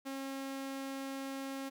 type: tone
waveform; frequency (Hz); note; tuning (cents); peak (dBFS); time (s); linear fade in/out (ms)
sawtooth; 270.8; C#4; -40; -35; 0.05-1.7; 20
effects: none